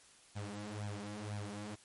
sawtooth tone with flanger, 103.83 Hz, G#2, in tune, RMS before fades -43 dBFS, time 0.35-1.76 s, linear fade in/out 20 ms, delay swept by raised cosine 1.2 to 6.1 ms, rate 2 Hz, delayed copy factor +0.95, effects white hiss -62 dBFS RMS until 1.84 s + MP3 48 kbps

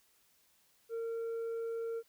sine tone with tanh clipping, 458.3 Hz, A#4, 29 cents flat, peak -36 dBFS, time 0.89-2.03 s, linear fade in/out 50 ms, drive 3 dB, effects white hiss -70 dBFS RMS until 2.08 s

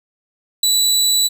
25% pulse tone with ADSR envelope, 3951 Hz, B7, in tune, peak -7 dBFS, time 0.63-1.29 s, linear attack 4 ms, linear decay 9 ms, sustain -2 dB, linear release 28 ms, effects none

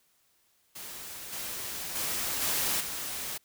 white noise with level steps, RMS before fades -42 / -37 / -32 / -29 / -36 dBFS, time 0.75-3.38 s, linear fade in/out 10 ms, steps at 1.32 / 1.95 / 2.41 / 2.8 s, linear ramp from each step 10 ms, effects white hiss -69 dBFS RMS until 3.44 s

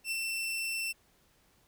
sawtooth tone with ADSR envelope, 2686 Hz, E7, 32 cents sharp, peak -27 dBFS, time 0.04-0.93 s, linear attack 72 ms, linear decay 23 ms, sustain -2 dB, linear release 21 ms, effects pink hiss -67 dBFS RMS until 1.67 s

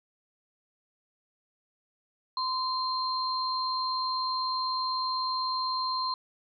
sine tone pair together, 1032 / 4172 Hz, C6 / C8, -24 / -6 cents, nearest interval 2 octaves, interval 2418 cents, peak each -29 / -32 dBFS, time 2.37-6.14 s, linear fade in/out 2 ms, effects none

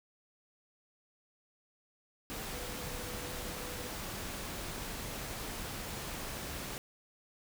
sine tone in noise, 493.9 Hz, B4, in tune, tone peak -48 dBFS, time 2.53-3.9 s, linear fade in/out 0 ms, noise pink, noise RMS -41 dBFS, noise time 2.3-6.78 s, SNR -10 dB, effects none

